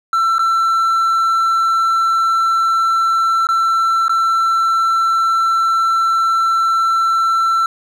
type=tone with dropouts; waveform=triangle; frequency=1341 Hz; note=E6; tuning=29 cents sharp; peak=-10 dBFS; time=0.13-7.66 s; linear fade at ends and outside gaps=2 ms; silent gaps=0.383-0.392 / 3.47-3.488 / 4.082-4.094 s; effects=none